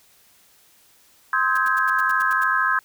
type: chord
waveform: sine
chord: Ab major seventh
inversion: first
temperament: equal with one note detuned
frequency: 1046.5 / 1277.3 / 1568 / 1661.2 Hz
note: C6 / Eb6 / G6 / Ab6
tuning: 0 / +45 / 0 / 0 cents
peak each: -23 dBFS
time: 1.33-2.79 s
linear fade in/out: 2 ms
type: noise bursts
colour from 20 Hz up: white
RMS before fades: -39 dBFS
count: 9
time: 1.55-2.44 s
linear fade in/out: 5 ms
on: 26 ms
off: 82 ms
effects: white hiss -56 dBFS RMS until 2.84 s